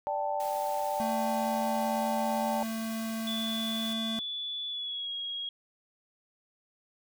sine chord, D suspended fourth, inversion none, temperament just, 587.3 / 783.1 / 881 Hz, D5 / G5 / A5, 0 / -2 / +2 cents, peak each -33 dBFS, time 0.07-2.63 s, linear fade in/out 0 ms
white noise, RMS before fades -46 dBFS, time 0.4-3.93 s, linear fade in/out 0 ms
square tone, 223.7 Hz, A3, 29 cents sharp, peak -33 dBFS, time 1-4.19 s, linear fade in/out 0 ms
sine tone with pitch glide, 3450 to 3292 Hz, A7 to G#7, -35 to -16 cents, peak -33 dBFS, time 3.27-5.49 s, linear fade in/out 2 ms, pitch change -81 cents, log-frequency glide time 4.69-5.11 s
effects none

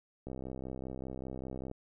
click train, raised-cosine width 2 ms, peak -28 dBFS, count 95, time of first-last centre 0.27-1.714 s, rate 65.1 Hz, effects none

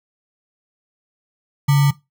sine tone with sample-and-hold, 141.3 Hz, C#3, 34 cents sharp, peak -10 dBFS, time 1.68-1.91 s, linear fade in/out 10 ms, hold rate 1050 Hz, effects noise-tail reverb RT60 0.2 s tail -18 dB re dry

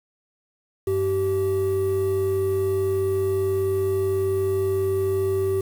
triangle tone pair together, 96.2 / 385.6 Hz, G2 / G4, -32 / -28 cents, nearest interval 2 octaves, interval 2404 cents, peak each -25 / -18 dBFS, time 0.87-5.61 s, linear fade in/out 5 ms, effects tanh soft clip ceiling -13 dBFS + 7-bit

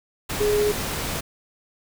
sine tone in noise, 417.4 Hz, G#4, 9 cents sharp, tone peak -18 dBFS, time 0.4-0.72 s, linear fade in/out 10 ms, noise pink, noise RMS -28 dBFS, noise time 0.29-1.21 s, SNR +7 dB, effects none

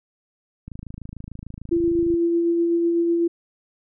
click train, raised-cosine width 5 ms, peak -23 dBFS, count 40, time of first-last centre 0.68-2.141 s, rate 26.7 Hz
sine tone with tremolo, 339.3 Hz, F4, 50 cents flat, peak -16 dBFS, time 1.71-3.28 s, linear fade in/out 10 ms, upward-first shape sine, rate 8 Hz, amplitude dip 25%
effects none

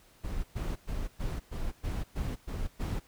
brown noise bursts, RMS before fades -33 dBFS, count 9, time 0.23-3 s, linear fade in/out 20 ms, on 210 ms, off 110 ms, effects pink hiss -61 dBFS RMS until 3.07 s

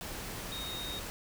sine tone in noise, 3729 Hz, A#7, in tune, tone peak -39 dBFS, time 0.52-0.99 s, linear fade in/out 0 ms, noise pink, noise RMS -41 dBFS, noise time 0.01-1.1 s, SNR -1 dB, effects none

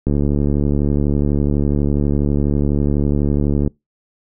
click train, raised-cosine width 3 ms, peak -5 dBFS, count 261, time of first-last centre 0.07-3.676 s, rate 72.1 Hz, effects noise-tail reverb RT60 0.2 s tail -26 dB re dry

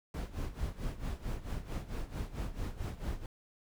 brown noise with tremolo, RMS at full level -35 dBFS, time 0.14-3.26 s, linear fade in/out 2 ms, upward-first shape sine, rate 4.5 Hz, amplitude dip 80%, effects none

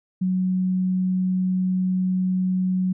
sine tone, 185 Hz, F#3, in tune, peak -19 dBFS, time 0.21-2.93 s, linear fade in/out 10 ms, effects none

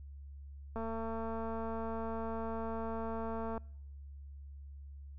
click train, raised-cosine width 1 ms, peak -27 dBFS, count 635, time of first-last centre 0.76-3.578 s, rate 225 Hz, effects noise-tail reverb RT60 0.7 s tail -26 dB re dry + added 70 Hz sine -46 dBFS peak until 5.18 s

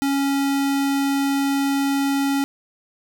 square tone, 277.2 Hz, C#4, in tune, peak -19 dBFS, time 0.02-2.44 s, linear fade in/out 0 ms, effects 9-bit

